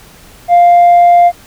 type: tone with tanh clipping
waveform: triangle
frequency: 699 Hz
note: F5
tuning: 1 cent sharp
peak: -3 dBFS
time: 0.48-1.32 s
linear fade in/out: 50 ms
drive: 6 dB
effects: pink hiss -39 dBFS RMS until 1.46 s